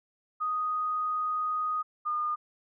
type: tone pair in turn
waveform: sine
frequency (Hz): 1244.5 / 1217.5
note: D#6 / D#6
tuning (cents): 0 / -38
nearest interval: unison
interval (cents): 38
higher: first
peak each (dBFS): -27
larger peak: neither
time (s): 0.4-1.83 / 2.05-2.36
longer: first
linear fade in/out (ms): 20
effects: none